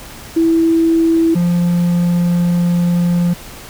sine / triangle tone pair in turn, 328.7 / 174.12 Hz, E4 / F3, -5 / -5 cents, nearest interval major seventh, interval 1100 cents, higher first, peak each -9 dBFS, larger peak neither, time 0.36-1.35 / 1.35-3.34 s, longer second, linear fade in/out 10 ms, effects pink hiss -34 dBFS RMS until 3.69 s

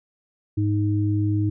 sine tone pair together, 104.1 / 311.7 Hz, G#2 / D#4, +5 / +3 cents, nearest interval octave + perfect fifth, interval 1898 cents, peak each -20 / -24 dBFS, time 0.57-1.5 s, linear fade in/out 10 ms, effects none

